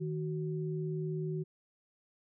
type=tone pair together; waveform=sine; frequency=156.79 / 372.9 Hz; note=D#3 / F#4; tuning=+14 / +14 cents; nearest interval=octave + minor third; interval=1500 cents; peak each=-34 / -38 dBFS; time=0-1.44 s; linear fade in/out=20 ms; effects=none